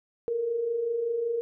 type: tone pair together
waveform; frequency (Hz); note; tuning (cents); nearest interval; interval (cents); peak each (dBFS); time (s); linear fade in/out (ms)
sine; 443.1 / 468.4; A4 / A#4; +12 / +8; minor second; 96; -36 / -26; 0.28-1.41; 0
effects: none